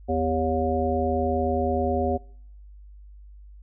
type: harmonic tone with a mistuned harmonic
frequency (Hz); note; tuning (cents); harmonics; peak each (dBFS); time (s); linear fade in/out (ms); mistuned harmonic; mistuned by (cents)
79.5; D#2; +38; 1 / 3 / 5 / 7 / 9; -28 / -28 / -28 / -28 / -28; 0.08-2.18; 20; 3; +68
effects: noise-tail reverb RT60 0.7 s tail -26 dB re dry + added 50 Hz sine -43 dBFS peak until 3.62 s